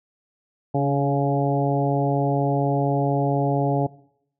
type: harmonic tone with a mistuned harmonic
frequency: 140 Hz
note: C#3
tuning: 18 cents sharp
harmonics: 1 / 2 / 3 / 4 / 5 / 6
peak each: -22 / -25 / -27 / -28 / -26 / -30 dBFS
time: 0.74-3.87 s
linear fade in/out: 10 ms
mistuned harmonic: 2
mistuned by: +26 cents
effects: noise-tail reverb RT60 0.7 s tail -20 dB re dry